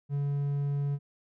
triangle tone, 142.2 Hz, C#3, 45 cents sharp, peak -25 dBFS, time 0.09-0.99 s, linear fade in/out 50 ms, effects none

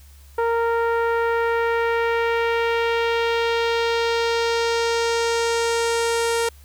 sawtooth tone with low-pass filter sweep, 463.4 Hz, A#4, 10 cents flat, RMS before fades -21 dBFS, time 0.38-6.49 s, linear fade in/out 5 ms, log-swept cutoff 1200 to 10000 Hz, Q 1.4, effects added 70 Hz sine -44 dBFS peak until 6.64 s + white hiss -54 dBFS RMS until 6.64 s

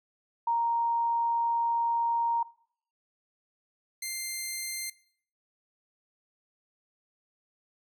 sine / 10% pulse tone pair in turn, 932.3 / 2093 Hz, A#5 / C7, 0 / 0 cents, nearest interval octave + major second, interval 1400 cents, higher second, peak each -24 dBFS, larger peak neither, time 0.47-2.43 / 4.02-4.9 s, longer first, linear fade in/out 5 ms, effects noise-tail reverb RT60 0.6 s tail -21 dB re dry

